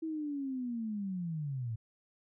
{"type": "linear sweep", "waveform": "sine", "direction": "down", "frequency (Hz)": [325.8, 107.7], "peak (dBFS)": -34, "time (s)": [0.02, 1.76], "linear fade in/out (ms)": 10, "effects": []}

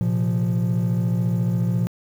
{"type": "chord", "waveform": "triangle", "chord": "Bb suspended second", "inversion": "none", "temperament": "equal", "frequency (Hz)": [116.54, 130.81, 174.61], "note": ["Bb2", "C3", "F3"], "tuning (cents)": [0, 0, 0], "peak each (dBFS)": [-19, -25, -19], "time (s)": [0.01, 1.87], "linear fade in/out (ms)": 0, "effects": ["tanh soft clip ceiling -12 dBFS", "8-bit"]}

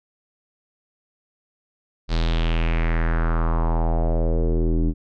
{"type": "tone with low-pass filter sweep", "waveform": "square", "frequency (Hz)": 41.2, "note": "E1", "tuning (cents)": 0, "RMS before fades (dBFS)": -20, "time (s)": [2.08, 4.94], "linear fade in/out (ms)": 50, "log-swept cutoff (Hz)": [4500, 280], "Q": 3.3, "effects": []}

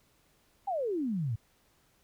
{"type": "exponential sweep", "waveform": "sine", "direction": "down", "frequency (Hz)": [828, 103.2], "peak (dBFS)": -29, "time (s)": [0.67, 1.36], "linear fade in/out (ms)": 10, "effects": ["pink hiss -68 dBFS RMS until 2.03 s"]}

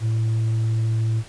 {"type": "tone with tanh clipping", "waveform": "sine", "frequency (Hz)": 111.8, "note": "A2", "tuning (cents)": 28, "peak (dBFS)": -19, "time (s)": [0, 1.24], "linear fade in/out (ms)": 50, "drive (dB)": 2, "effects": ["pink hiss -44 dBFS RMS until 1.28 s", "resampled to 22050 Hz"]}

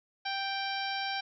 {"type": "harmonic tone", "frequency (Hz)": 784, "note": "G5", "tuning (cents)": 0, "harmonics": [1, 2, 3, 4, 5, 6, 7], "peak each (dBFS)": [-35, -38, -40, -41, -42, -43, -43], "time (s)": [0.25, 1.21], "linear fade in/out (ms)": 10, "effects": []}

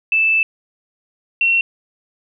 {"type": "tone pair in turn", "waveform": "sine", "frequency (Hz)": [2637, 2721], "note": ["E7", "F7"], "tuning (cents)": [0, -46], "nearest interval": "minor second", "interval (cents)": 54, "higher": "second", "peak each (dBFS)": -12, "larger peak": "neither", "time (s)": [[0.12, 0.43], [1.41, 1.61]], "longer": "first", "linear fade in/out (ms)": 2, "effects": []}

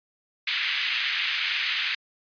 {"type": "band-pass noise", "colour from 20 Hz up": "pink", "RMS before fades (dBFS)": -27, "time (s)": [0.47, 1.95], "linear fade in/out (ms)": 5, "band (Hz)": [1900, 3800], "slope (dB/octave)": 24, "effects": ["resampled to 11025 Hz"]}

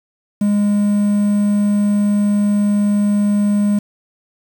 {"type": "tone with quantisation", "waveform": "triangle", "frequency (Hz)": 205.8, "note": "G#3", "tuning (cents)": -16, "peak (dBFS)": -10, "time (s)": [0.41, 3.79], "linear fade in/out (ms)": 5, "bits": 6, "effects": []}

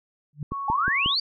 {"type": "tone with exponential growth", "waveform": "sine", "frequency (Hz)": 146.83, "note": "D3", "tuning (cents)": 0, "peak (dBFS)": -24, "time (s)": [0.33, 0.43], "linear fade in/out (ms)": 2, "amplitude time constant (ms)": 20}
{"type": "tone", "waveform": "sine", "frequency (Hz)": 1109, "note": "C#6", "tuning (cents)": 0, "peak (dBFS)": -28, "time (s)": [0.51, 1.15], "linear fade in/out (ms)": 20}
{"type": "click train", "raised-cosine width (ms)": 3, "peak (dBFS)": -18, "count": 4, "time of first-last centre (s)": [0.52, 1.061], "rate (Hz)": 5.55}
{"type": "exponential sweep", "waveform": "sine", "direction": "up", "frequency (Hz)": [816, 4762], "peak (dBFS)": -21, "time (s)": [0.68, 1.2], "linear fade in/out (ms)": 5}
{"effects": []}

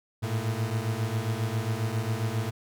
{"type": "beating tone pair", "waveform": "40% pulse", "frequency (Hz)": [107.7, 115.1], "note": ["A2", "A#2"], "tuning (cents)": [-37, -22], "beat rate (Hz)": 7.4, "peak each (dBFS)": -29, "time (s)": [0.22, 2.51], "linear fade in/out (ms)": 20, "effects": []}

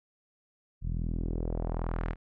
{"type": "tone with low-pass filter sweep", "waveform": "sawtooth", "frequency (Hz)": 41.2, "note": "E1", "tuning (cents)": 0, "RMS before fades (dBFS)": -32, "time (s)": [0.81, 2.16], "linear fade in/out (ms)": 50, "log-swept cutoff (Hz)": [130, 2100], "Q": 1.6, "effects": []}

